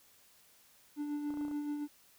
triangle tone with tremolo, 293.7 Hz, D4, in tune, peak -31 dBFS, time 0.96-1.88 s, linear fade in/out 50 ms, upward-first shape sine, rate 7 Hz, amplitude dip 40%
clicks, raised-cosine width 1 ms, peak -37 dBFS, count 7, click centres 1.305 / 1.34 / 1.373 / 1.412 / 1.451 / 1.482 / 1.513 s
effects white hiss -64 dBFS RMS until 2.18 s

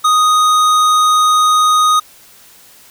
triangle tone with hard clipping, 1244.5 Hz, D#6, in tune, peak -10 dBFS, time 0.04-2 s, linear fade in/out 10 ms, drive 18 dB, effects white hiss -43 dBFS RMS until 2.9 s

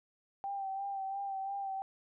sine tone with vibrato, 784 Hz, G5, in tune, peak -35 dBFS, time 0.44-1.82 s, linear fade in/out 0 ms, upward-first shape sine, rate 2.9 Hz, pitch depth 32 cents each way, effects none

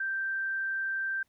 sine tone, 1568 Hz, G6, in tune, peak -29 dBFS, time 0-1.23 s, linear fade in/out 5 ms, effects pink hiss -74 dBFS RMS until 1.28 s

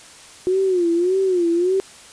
sine tone with vibrato, 360.3 Hz, F#4, 46 cents flat, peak -15 dBFS, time 0.47-1.8 s, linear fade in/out 0 ms, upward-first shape sine, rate 1.7 Hz, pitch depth 120 cents each way, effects white hiss -43 dBFS RMS until 2.12 s + resampled to 22050 Hz

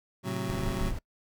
25% pulse chord, F# diminished, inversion first, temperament just, 111 / 133.2 / 185 Hz, A2 / C3 / F#3, +16 / +31 / 0 cents, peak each -33 / -32 / -30 dBFS, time 0.23-0.93 s, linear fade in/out 50 ms
brown noise, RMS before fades -33 dBFS, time 0.49-0.99 s, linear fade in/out 5 ms
effects noise-tail reverb RT60 0.1 s tail -24 dB re dry

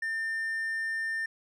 triangle tone with hard clipping, 1800 Hz, A6, 39 cents sharp, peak -30 dBFS, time 0.02-1.26 s, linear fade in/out 5 ms, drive 5 dB, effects none

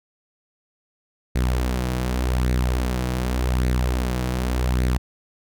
sawtooth tone with flanger, 62.4 Hz, B1, 19 cents sharp, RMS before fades -22 dBFS, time 1.35-4.98 s, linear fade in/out 10 ms, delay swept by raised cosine 0.47 to 6.27 ms, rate 0.86 Hz, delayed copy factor +0.5, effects none

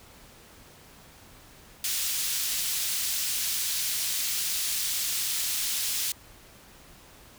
pink high-pass noise, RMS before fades -29 dBFS, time 1.84-6.12 s, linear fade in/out 2 ms, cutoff 3800 Hz, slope 12 dB/octave, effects pink hiss -52 dBFS RMS until 7.38 s

